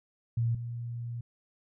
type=tone pair in turn; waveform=sine; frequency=116.54 / 118.51 Hz; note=A#2 / A#2; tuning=0 / +29 cents; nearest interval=unison; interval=29 cents; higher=second; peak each=-25 / -34 dBFS; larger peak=first; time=0.37-0.55 / 0.55-1.21 s; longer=second; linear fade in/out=5 ms; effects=none